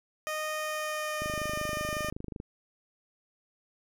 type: tone with pitch glide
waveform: 15% pulse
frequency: 617 to 607.1 Hz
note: D#5 to D#5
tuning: -15 to -43 cents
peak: -25 dBFS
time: 0.27-2.1 s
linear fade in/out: 0 ms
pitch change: -28 cents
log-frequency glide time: 0.52-1.52 s
type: click train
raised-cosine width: 3 ms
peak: -25 dBFS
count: 31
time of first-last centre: 1.22-2.401 s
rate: 25.4 Hz
effects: none